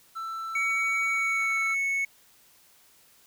triangle tone, 1331 Hz, E6, 16 cents sharp, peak -30 dBFS, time 0.15-1.75 s, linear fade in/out 20 ms
triangle tone with pitch glide, 2247 to 2207 Hz, C#7 to C#7, +23 to -8 cents, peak -23 dBFS, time 0.55-2.05 s, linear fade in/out 5 ms, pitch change -31 cents, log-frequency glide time 1.06-1.65 s
effects white hiss -59 dBFS RMS until 3.26 s

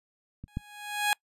clicks, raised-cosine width 5 ms, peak -28 / -18 dBFS, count 2, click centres 0.44 / 0.571 s
15% pulse tone with exponential growth, 830 Hz, G#5, 1 cent flat, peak -15 dBFS, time 0.48-1.13 s, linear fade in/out 0 ms, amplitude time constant 140 ms
effects noise-tail reverb RT60 0.1 s tail -26 dB re dry + resampled to 32000 Hz

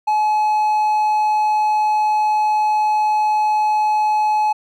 triangle tone, 852 Hz, G#5, 44 cents sharp, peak -12 dBFS, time 0.07-4.53 s, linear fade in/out 10 ms, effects none

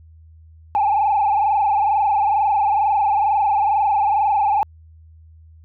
sine tone with frequency modulation, 830.6 Hz, G#5, in tune, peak -13 dBFS, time 0.75-4.63 s, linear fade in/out 0 ms, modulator 22.2 Hz, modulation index 2, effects tanh soft clip ceiling -11 dBFS + added 80 Hz sine -43 dBFS peak until 5.64 s

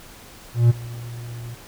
triangle tone with ADSR envelope, 118.6 Hz, A#2, 30 cents sharp, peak -7 dBFS, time 0.54-1.55 s, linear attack 160 ms, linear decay 19 ms, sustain -22 dB, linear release 12 ms, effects pink hiss -44 dBFS RMS until 1.67 s

